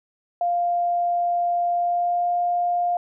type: tone with pitch glide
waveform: sine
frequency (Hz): 698.5 to 703.8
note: F5 to F5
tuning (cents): 0 to +13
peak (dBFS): -19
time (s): 0.41-2.97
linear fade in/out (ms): 2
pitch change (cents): +13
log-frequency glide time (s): 1.72-2.3
effects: none